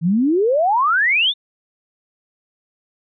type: exponential sweep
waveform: sine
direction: up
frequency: 155.56 to 3686 Hz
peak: -13 dBFS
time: 0.01-1.34 s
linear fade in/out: 50 ms
effects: none